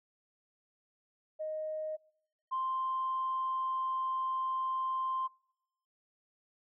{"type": "tone pair in turn", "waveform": "sine", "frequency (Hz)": [622.3, 1046.6], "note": ["D#5", "C6"], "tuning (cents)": [0, 0], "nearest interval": "major sixth", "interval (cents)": 900, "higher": "second", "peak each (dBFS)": [-34, -30], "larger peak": "second", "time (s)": [[1.39, 1.97], [2.51, 5.28]], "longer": "second", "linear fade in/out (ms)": 20, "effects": ["noise-tail reverb RT60 0.8 s tail -26 dB re dry", "tanh soft clip ceiling -26 dBFS"]}